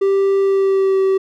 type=tone with pitch glide; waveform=triangle; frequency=392 to 384.2 Hz; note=G4 to G4; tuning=0 to -35 cents; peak=-10 dBFS; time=0.01-1.18 s; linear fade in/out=10 ms; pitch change=-35 cents; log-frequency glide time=0.4-0.99 s; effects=none